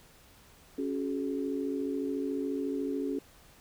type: chord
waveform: sine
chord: C# suspended fourth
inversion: none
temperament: equal with one note detuned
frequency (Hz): 277.2 / 370 / 424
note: C#4 / F#4 / G#4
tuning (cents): 0 / 0 / +36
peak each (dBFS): -32 / -37 / -36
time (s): 0.78-3.19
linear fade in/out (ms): 5
effects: pink hiss -58 dBFS RMS until 3.6 s